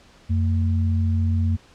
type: tone pair together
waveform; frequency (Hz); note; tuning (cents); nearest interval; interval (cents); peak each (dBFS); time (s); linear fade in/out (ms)
sine; 89.4 / 225.3; F2 / A3; +41 / +41; octave + major third; 1600; -18 / -27; 0.29-1.57; 20
effects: pink hiss -52 dBFS RMS until 1.74 s + low-pass 6000 Hz 12 dB/octave